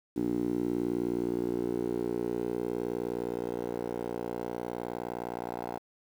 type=tone with band-pass filter sweep; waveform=10% pulse; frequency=59.5 Hz; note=A#1; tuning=36 cents sharp; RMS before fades=-33 dBFS; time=0.16-5.79 s; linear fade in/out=10 ms; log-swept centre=310 to 650 Hz; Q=3.4; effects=9-bit